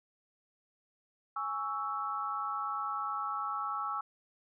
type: chord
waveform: sine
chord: C# minor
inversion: second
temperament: equal with one note detuned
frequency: 830.6 / 1117.7 / 1318.5 Hz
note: G#5 / C#6 / E6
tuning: 0 / +14 / 0 cents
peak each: -40 / -38 / -35 dBFS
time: 1.36-4.01 s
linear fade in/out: 5 ms
effects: none